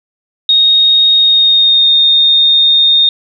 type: tone with pitch glide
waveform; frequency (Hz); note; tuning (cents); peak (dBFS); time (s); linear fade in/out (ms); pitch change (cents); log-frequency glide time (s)
sine; 3729 to 3676; A#7 to A#7; 0 to -25; -5; 0.49-3.09; 2; -25; 1.15-1.91
effects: none